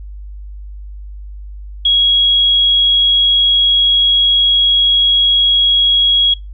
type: tone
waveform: sine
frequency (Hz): 3313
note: G#7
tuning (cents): -5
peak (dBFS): -8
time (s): 1.85-6.34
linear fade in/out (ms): 5
effects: noise-tail reverb RT60 0.2 s tail -24 dB re dry + added 50 Hz sine -27 dBFS peak until 6.53 s